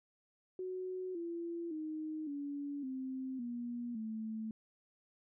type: tone with pitch steps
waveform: sine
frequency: 370 / 339.3 / 311.1 / 285.3 / 261.6 / 239.9 / 220 Hz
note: F#4 / F4 / D#4 / C#4 / C4 / A#3 / A3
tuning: 0 / -50 / 0 / +50 / 0 / +50 / 0 cents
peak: -38 dBFS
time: 0.59-4.51 s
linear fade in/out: 2 ms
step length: 560 ms
effects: none